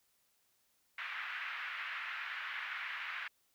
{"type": "band-pass noise", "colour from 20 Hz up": "pink", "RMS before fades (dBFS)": -42, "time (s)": [0.98, 3.28], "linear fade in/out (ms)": 5, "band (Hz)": [1400, 2500], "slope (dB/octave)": 24, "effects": ["white hiss -75 dBFS RMS until 3.54 s"]}